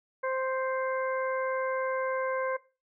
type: harmonic tone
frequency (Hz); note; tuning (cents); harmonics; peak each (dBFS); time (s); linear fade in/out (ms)
523.3; C5; 0; 1 / 2 / 3 / 4; -30 / -34 / -37 / -41; 0.23-2.57; 10
effects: noise-tail reverb RT60 0.3 s tail -18 dB re dry